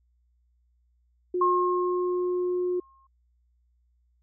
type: tone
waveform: sine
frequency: 359.7 Hz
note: F#4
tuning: 49 cents flat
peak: -24 dBFS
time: 1.34-2.8 s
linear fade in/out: 5 ms
type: tone with exponential decay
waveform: sine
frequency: 1073 Hz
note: C6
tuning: 43 cents sharp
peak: -19 dBFS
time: 1.41-3.07 s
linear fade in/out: 5 ms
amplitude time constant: 360 ms
effects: added 60 Hz sine -64 dBFS peak until 4.22 s